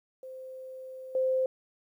sine tone with level steps, 520 Hz, C5, 11 cents flat, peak -40 / -24 dBFS, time 0.23-1.46 s, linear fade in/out 2 ms, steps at 1.15 s, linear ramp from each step 2 ms, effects 11-bit

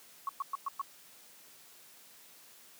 sine tone bursts, 1108.7 Hz, C#6, in tune, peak -31 dBFS, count 5, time 0.27-0.815 s, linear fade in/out 2 ms, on 21 ms, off 110 ms, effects white hiss -57 dBFS RMS until 2.79 s + high-pass 150 Hz 12 dB/octave

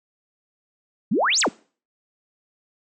sine exponential two-way sweep, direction up then down, 168.8 to 8320 to 168.8 Hz, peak -17 dBFS, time 1.11-1.49 s, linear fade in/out 10 ms, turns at 1.4 s, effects noise-tail reverb RT60 0.4 s tail -23 dB re dry

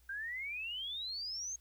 sine exponential sweep, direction up, 1558 to 6530 Hz, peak -38 dBFS, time 0.09-1.56 s, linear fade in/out 5 ms, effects added 60 Hz sine -63 dBFS peak until 1.6 s + white hiss -71 dBFS RMS until 1.6 s

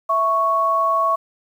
sine tone pair together, 659.3 / 1108.8 Hz, E5 / C#6, 0 / 0 cents, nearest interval major sixth, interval 900 cents, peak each -22 / -16 dBFS, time 0.09-1.16 s, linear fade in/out 10 ms, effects 8-bit

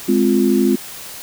sine chord, F minor, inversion first, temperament just, 209.5 / 261.9 / 349.2 Hz, Ab3 / C4 / F4, +15 / +2 / 0 cents, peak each -16 dBFS, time 0.08-0.76 s, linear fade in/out 10 ms, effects white hiss -33 dBFS RMS until 1.22 s

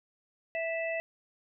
harmonic tone, 658 Hz, E5, 3 cents flat, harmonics 1 / 3 / 4, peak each -32 / -37 / -38 dBFS, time 0.55-1 s, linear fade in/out 0 ms, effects none

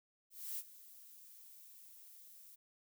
violet noise with ADSR envelope, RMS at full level -41 dBFS, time 0.3-2.56 s, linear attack 280 ms, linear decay 45 ms, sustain -17 dB, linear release 16 ms, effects none

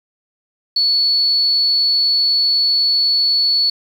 sine tone, 4424 Hz, C#8, 4 cents flat, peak -12 dBFS, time 0.76-3.7 s, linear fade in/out 5 ms, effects 7-bit

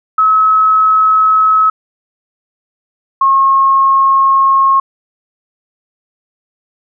sine tone pair in turn, 1287 / 1083 Hz, E6 / C#6, -42 / -41 cents, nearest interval minor third, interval 299 cents, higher first, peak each -6 dBFS, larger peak neither, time 0.18-1.7 / 3.21-4.8 s, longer second, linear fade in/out 5 ms, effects none

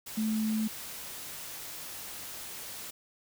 sine tone in noise, 218.2 Hz, A3, 14 cents flat, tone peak -27 dBFS, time 0.17-0.68 s, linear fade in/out 10 ms, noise white, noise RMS -42 dBFS, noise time 0.06-2.91 s, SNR +12 dB, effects none

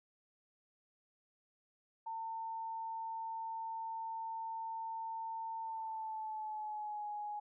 sine tone with pitch glide, 900 to 834.9 Hz, A5 to G#5, +39 to +9 cents, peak -39 dBFS, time 2.06-7.4 s, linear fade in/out 10 ms, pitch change -130 cents, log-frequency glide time 5.62-7.07 s, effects none

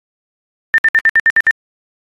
sine tone bursts, 1796 Hz, A6, 35 cents sharp, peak -6 dBFS, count 8, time 0.74-1.509 s, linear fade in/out 0 ms, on 41 ms, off 63 ms, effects AAC 32 kbps

